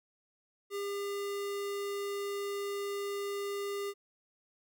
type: tone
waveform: square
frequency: 402.4 Hz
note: G4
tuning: 45 cents sharp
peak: -35 dBFS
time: 0.7-3.94 s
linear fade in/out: 50 ms
effects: none